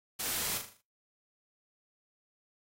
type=noise with echo; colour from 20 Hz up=white; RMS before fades=-35 dBFS; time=0.19-0.58 s; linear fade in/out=10 ms; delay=39 ms; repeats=6; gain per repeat=-6 dB; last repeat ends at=0.814 s; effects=noise-tail reverb RT60 0.3 s tail -25 dB re dry + AAC 48 kbps